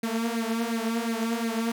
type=tone with flanger; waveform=sawtooth; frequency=228.8 Hz; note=A#3; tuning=32 cents flat; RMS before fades=-28 dBFS; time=0.03-1.72 s; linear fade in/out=5 ms; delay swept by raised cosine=0.45 to 5.25 ms; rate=2.8 Hz; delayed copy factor=+0.75; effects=none